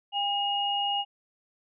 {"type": "tone pair together", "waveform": "sine", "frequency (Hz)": [804.8, 2868], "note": ["G5", "F7"], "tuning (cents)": [45, 45], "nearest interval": "octave + minor seventh", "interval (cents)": 2200, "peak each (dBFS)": -28, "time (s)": [0.12, 1.05], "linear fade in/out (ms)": 50, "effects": []}